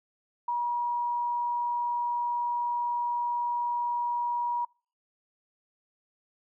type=tone; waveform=sine; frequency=959 Hz; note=A#5; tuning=49 cents sharp; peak=-26 dBFS; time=0.48-4.65 s; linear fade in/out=5 ms; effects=noise-tail reverb RT60 0.4 s tail -26 dB re dry